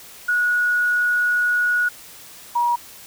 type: tone pair in turn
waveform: sine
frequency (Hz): 1458 / 955.3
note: F#6 / A#5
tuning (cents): -26 / +42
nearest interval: perfect fifth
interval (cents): 732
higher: first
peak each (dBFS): -16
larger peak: neither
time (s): 0.28-1.89 / 2.55-2.76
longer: first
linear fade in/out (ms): 10
effects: white hiss -42 dBFS RMS until 3.06 s